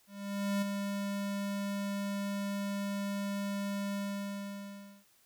square tone with ADSR envelope, 200.2 Hz, G3, 37 cents sharp, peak -29 dBFS, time 0.07-5.05 s, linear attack 550 ms, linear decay 10 ms, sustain -5 dB, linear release 1100 ms, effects white hiss -67 dBFS RMS until 5.25 s

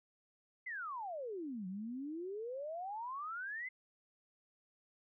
sine exponential two-way sweep, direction down then up, 2093 to 180 to 2093 Hz, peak -40 dBFS, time 0.66-3.69 s, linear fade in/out 10 ms, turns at 1.67 s, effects none

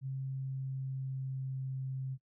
sine tone with pitch glide, 133.7 to 132.24 Hz, C3 to C3, +38 to +19 cents, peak -35 dBFS, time 0.01-2.18 s, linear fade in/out 50 ms, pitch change -19 cents, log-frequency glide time 0.22-1.68 s, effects noise-tail reverb RT60 0.1 s tail -21 dB re dry

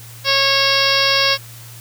harmonic tone with a mistuned harmonic, 548 Hz, C#5, 20 cents flat, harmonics 1 / 2 / 3 / 4 / 5 / 6 / 7 / 8 / 9 / 10, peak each -22 / -22 / -22 / -22 / -22 / -22 / -22 / -22 / -22 / -22 dBFS, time 0.24-1.38 s, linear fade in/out 50 ms, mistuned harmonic 8, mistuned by +30 cents, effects added 116 Hz sine -37 dBFS peak until 1.8 s + white hiss -40 dBFS RMS until 1.8 s

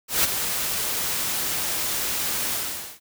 white noise with ADSR envelope, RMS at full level -18 dBFS, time 0.08-3 s, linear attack 160 ms, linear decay 17 ms, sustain -8 dB, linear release 480 ms, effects none

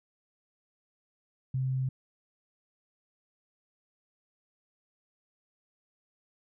sine tone, 130.81 Hz, C3, in tune, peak -27 dBFS, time 1.54-1.89 s, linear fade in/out 5 ms, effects none

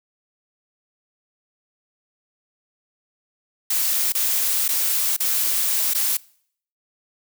blue noise with dropouts, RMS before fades -21 dBFS, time 3.7-6.17 s, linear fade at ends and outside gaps 5 ms, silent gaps 4.123-4.149 / 4.681-4.688 / 5.166-5.202 / 5.937-5.947 s, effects noise-tail reverb RT60 0.6 s tail -23 dB re dry

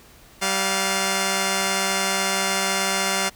5% pulse tone pair together, 193.2 / 703 Hz, G3 / F5, -25 / +11 cents, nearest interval octave + minor seventh, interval 2236 cents, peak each -12 dBFS, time 0.41-3.3 s, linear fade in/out 20 ms, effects pink hiss -50 dBFS RMS until 3.35 s

